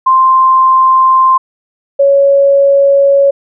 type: tone pair in turn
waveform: sine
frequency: 1046.5 / 556.8 Hz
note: C6 / C#5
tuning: 0 / +8 cents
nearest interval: major seventh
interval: 1092 cents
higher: first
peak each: -4 dBFS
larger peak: neither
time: 0.06-1.38 / 1.99-3.31 s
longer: neither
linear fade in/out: 10 ms
effects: none